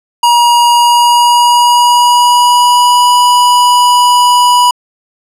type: tone with pitch glide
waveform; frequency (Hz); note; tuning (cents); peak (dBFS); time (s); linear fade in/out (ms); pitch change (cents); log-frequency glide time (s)
square; 954 to 979.7; A#5 to B5; +40 to -14; -5; 0.23-4.71; 5; +46; 0.73-3.15
effects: low-pass 12000 Hz 12 dB/octave